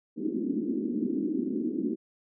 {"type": "band-pass noise", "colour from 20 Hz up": "pink", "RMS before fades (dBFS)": -30, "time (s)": [0.16, 1.96], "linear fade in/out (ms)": 20, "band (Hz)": [220, 350], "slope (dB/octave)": 48, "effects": []}